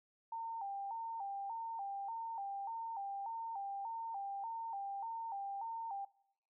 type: tone with vibrato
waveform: sine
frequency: 850 Hz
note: G#5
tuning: 40 cents sharp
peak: -39 dBFS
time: 0.32-6.05 s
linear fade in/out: 5 ms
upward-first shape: square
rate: 1.7 Hz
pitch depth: 120 cents each way
effects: noise-tail reverb RT60 0.7 s tail -21 dB re dry